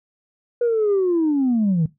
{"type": "linear sweep", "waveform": "sine", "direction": "down", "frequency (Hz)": [485.7, 150.6], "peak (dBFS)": -14, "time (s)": [0.61, 1.86], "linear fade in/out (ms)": 5, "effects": ["noise-tail reverb RT60 0.2 s tail -18 dB re dry", "tanh soft clip ceiling -13 dBFS"]}